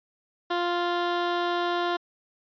15% pulse tone, 349.2 Hz, F4, in tune, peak -18 dBFS, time 0.5-1.97 s, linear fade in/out 10 ms, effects resampled to 11025 Hz

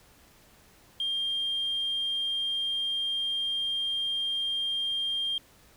sine tone, 3200 Hz, G7, 35 cents sharp, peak -26 dBFS, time 1-5.38 s, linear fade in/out 2 ms, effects tanh soft clip ceiling -23 dBFS + pink hiss -58 dBFS RMS until 5.76 s

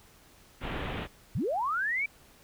pink low-pass noise, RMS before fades -35 dBFS, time 0.6-1.08 s, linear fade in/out 50 ms, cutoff 3400 Hz, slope 48 dB/octave
sine linear sweep, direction up, 73.9 to 2349 Hz, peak -27 dBFS, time 1.35-2.06 s, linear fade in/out 5 ms
effects pink hiss -58 dBFS RMS until 2.43 s

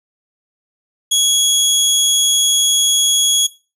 20% pulse tone, 3337 Hz, G#7, 8 cents sharp, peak -6 dBFS, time 1.11-3.47 s, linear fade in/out 10 ms, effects noise-tail reverb RT60 0.3 s tail -18 dB re dry

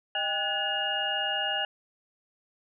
sine tone cluster, 620 / 794 / 1471 / 1700 / 2848 Hz, D#5 / G5 / F#6 / G#6 / F7, -6 / +22 / -11 / +40 / +33 cents, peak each -37 / -33 / -36 / -35 / -29 dBFS, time 0.15-1.65 s, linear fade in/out 2 ms, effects none

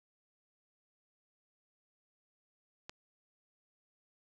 click, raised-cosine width 0.2 ms, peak -26 dBFS, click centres 2.895 s, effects none

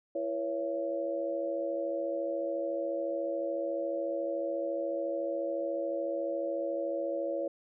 harmonic tone with a mistuned harmonic, 111.6 Hz, A2, 25 cents sharp, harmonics 3 / 4 / 5 / 6, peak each -37 / -40 / -32 / -42 dBFS, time 0.15-7.48 s, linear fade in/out 5 ms, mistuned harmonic 4, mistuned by +140 cents, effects none

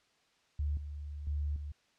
sine tone with level steps, 73.3 Hz, D2, 3 cents flat, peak -30 / -39 / -31 / -38 dBFS, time 0.59-1.72 s, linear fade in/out 5 ms, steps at 0.77 / 1.27 / 1.56 s, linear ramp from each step 2 ms, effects white hiss -70 dBFS RMS until 1.98 s + low-pass 5000 Hz 12 dB/octave

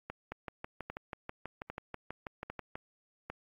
two click trains, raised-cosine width 0.5 ms, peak -24 / -24 dBFS, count 16 / 5, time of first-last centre 0.32-2.755 / 0.1-3.3 s, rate 6.16 / 1.25 Hz, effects AAC 48 kbps

